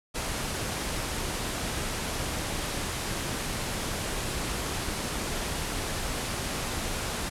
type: low-pass noise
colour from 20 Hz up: pink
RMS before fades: -32 dBFS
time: 0.14-7.3 s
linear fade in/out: 20 ms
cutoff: 12000 Hz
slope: 48 dB/octave
effects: none